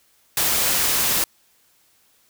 white noise, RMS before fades -20 dBFS, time 0.37-1.24 s, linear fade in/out 2 ms, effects white hiss -60 dBFS RMS until 2.29 s

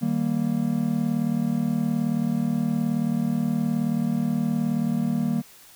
triangle chord, Eb major, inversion none, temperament just, 155.56 / 194.45 / 233.3 Hz, Eb3 / G3 / Bb3, 0 / -14 / +2 cents, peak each -26 / -25 / -22 dBFS, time 0.01-5.42 s, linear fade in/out 20 ms, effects white hiss -50 dBFS RMS until 5.75 s

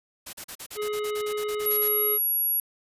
white noise bursts, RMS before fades -38 dBFS, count 15, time 0.26-1.886 s, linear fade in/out 10 ms, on 72 ms, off 39 ms
harmonic tone, 420.8 Hz, G#4, 23 cents sharp, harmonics 1 / 3 / 5 / 7 / 9, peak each -27 / -37 / -41 / -44 / -46 dBFS, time 0.75-2.19 s, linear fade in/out 50 ms
sine tone, 11340 Hz, F9, 25 cents sharp, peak -22 dBFS, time 1.66-2.6 s, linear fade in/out 2 ms
effects resampled to 32000 Hz

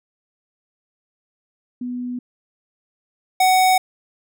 sine / square tone pair in turn, 246.9 / 746.5 Hz, B3 / F#5, 0 / +15 cents, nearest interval octave + perfect fifth, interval 1915 cents, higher second, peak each -24 / -13 dBFS, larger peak second, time 1.81-2.19 / 3.4-3.78 s, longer neither, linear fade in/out 5 ms, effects none

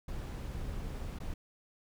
brown noise with dropouts, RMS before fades -39 dBFS, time 0.08-1.34 s, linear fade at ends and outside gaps 5 ms, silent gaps 1.188-1.201 s, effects none

